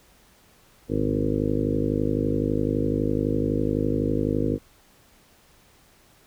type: harmonic tone with a mistuned harmonic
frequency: 51.91 Hz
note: G#1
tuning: in tune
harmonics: 1 / 2 / 3 / 4 / 5 / 6 / 7 / 8 / 9 / 10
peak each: -33 / -30 / -31 / -34 / -27 / -28 / -33 / -34 / -29 / -36 dBFS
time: 0.88-4.59 s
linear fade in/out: 50 ms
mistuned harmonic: 2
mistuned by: +29 cents
effects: pink hiss -57 dBFS RMS until 6.26 s